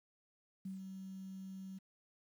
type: tone with ADSR envelope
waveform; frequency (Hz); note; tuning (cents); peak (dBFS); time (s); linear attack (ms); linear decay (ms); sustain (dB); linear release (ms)
sine; 190.6; G3; -48; -40; 0.65-1.79; 7; 140; -5; 15
effects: 11-bit